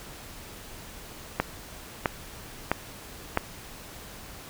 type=click train; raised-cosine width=0.5 ms; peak=-7 dBFS; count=4; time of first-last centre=1.4-3.374 s; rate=1.52 Hz; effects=pink hiss -44 dBFS RMS until 4.49 s